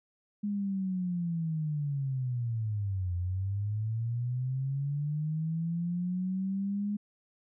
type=linear two-way sweep; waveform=sine; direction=down then up; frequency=207.7 to 87.31 to 207.7 Hz; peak=-29 dBFS; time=0.43-6.97 s; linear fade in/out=10 ms; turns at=3.15 s; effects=none